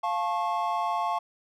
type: chord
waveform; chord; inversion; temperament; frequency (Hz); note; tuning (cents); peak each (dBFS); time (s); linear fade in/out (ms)
triangle; F augmented; none; just; 698.5 / 873.1 / 1091.3; F5 / A5 / C#6; 0 / -14 / -27; -28; 0.03-1.19; 10
effects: none